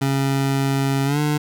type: tone with pitch glide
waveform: 25% pulse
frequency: 136.8 to 149.18 Hz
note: C#3 to D3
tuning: -23 to +27 cents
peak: -14 dBFS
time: 0.01-1.38 s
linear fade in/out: 10 ms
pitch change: +150 cents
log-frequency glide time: 1.05-1.19 s
effects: none